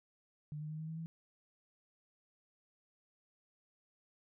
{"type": "tone with pitch steps", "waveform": "sine", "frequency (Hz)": [150, 152.62, 155.29, 158, 160.77, 163.58], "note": ["D3", "D#3", "D#3", "D#3", "E3", "E3"], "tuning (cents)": [37, -33, -3, 27, -43, -13], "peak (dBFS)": -40, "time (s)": [0.52, 1.06], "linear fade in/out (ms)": 0, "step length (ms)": 90, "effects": []}